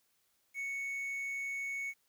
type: tone with quantisation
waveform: triangle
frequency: 2217 Hz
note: C#7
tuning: in tune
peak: -34 dBFS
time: 0.54-1.94 s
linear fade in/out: 50 ms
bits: 10
effects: white hiss -75 dBFS RMS until 2.08 s